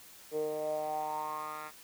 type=tone with band-pass filter sweep; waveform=10% pulse; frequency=153.2 Hz; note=D#3; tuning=27 cents flat; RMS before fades=-36 dBFS; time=0.31-1.72 s; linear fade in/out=50 ms; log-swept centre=430 to 1500 Hz; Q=6.3; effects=white hiss -54 dBFS RMS until 1.83 s